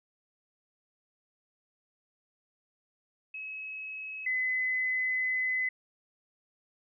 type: tone pair in turn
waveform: sine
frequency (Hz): 2568 / 2023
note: E7 / B6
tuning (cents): -46 / +41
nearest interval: major third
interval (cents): 413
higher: first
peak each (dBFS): -37 / -27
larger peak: second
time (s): 3.34-4.26 / 4.26-5.69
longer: second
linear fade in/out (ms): 5
effects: none